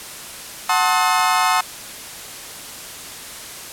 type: chord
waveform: 35% pulse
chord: F# diminished seventh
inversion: none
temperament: just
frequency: 740 / 888 / 1065.6 / 1278.7 Hz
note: F#5 / A5 / C6 / Eb6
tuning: 0 / +16 / +31 / +47 cents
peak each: -19 dBFS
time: 0.69-1.61 s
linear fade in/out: 5 ms
effects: white hiss -34 dBFS RMS until 3.72 s + low-pass 12000 Hz 12 dB/octave